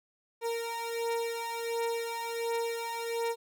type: beating tone pair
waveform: 30% pulse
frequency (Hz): 462.9 / 464.3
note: A#4 / A#4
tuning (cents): -12 / -7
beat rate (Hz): 1.4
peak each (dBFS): -31 / -33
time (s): 0.41-3.36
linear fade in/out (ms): 50
effects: none